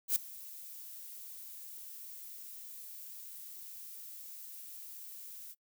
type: noise with ADSR envelope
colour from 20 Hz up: violet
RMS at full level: -27 dBFS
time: 0.08-5.55 s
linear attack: 79 ms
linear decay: 4 ms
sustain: -21 dB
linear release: 39 ms
effects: noise-tail reverb RT60 0.1 s tail -23 dB re dry